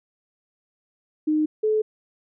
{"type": "tone pair in turn", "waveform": "sine", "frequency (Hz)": [307.1, 431.4], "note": ["D#4", "A4"], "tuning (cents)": [-23, -34], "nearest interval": "tritone", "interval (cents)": 589, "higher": "second", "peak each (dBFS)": -18, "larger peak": "neither", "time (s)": [[1.27, 1.46], [1.63, 1.82]], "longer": "neither", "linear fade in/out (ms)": 10, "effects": []}